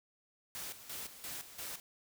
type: noise with tremolo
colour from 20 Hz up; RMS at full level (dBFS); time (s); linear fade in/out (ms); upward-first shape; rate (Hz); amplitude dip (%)
white; -43; 0.55-1.8; 0; square; 2.9; 70
effects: none